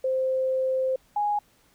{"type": "tone pair in turn", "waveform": "sine", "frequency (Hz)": [522, 828.6], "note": ["C5", "G#5"], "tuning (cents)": [-4, -4], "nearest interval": "minor sixth", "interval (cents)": 800, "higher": "second", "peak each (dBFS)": -22, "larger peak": "neither", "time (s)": [[0.04, 0.96], [1.16, 1.39]], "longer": "first", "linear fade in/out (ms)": 5, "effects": ["pink hiss -62 dBFS RMS until 1.74 s"]}